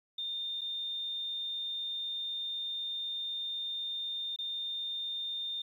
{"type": "tone with dropouts", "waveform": "sine", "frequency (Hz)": 3624, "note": "A#7", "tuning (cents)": -50, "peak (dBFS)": -34, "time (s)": [0.18, 5.62], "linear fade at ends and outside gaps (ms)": 5, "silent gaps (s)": [[0.61, 0.615], [4.362, 4.387]], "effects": ["11-bit"]}